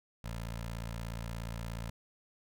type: tone with notch filter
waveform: 15% pulse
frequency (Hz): 56.9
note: A#1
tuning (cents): -41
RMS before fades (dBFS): -40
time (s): 0.24-1.9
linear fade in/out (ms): 5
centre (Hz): 320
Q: 0.88
effects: none